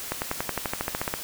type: accelerating click train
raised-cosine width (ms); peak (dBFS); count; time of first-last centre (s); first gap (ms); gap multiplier
0.5; -11; 14; 0.12-1.139; 99; 0.96
effects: white hiss -36 dBFS RMS until 1.23 s